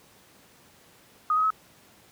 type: tone with pitch steps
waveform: sine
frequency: 1244.5 / 1265.5 / 1286.9 Hz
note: D#6 / D#6 / E6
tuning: 0 / +29 / -42 cents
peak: -20 dBFS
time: 1.3-1.504 s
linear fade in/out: 2 ms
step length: 68 ms
effects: pink hiss -56 dBFS RMS until 2.11 s + high-pass 100 Hz 12 dB/octave